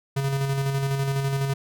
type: tone with tremolo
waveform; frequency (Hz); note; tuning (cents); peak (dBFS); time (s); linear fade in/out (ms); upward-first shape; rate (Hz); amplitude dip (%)
square; 137.3; C#3; -16; -22; 0.16-1.54; 10; square; 12; 35
effects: none